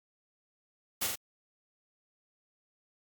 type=noise with echo; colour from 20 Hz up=white; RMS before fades=-31 dBFS; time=1.01-1.07 s; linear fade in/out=10 ms; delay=44 ms; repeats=2; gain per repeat=-3 dB; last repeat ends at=1.158 s; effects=Opus 48 kbps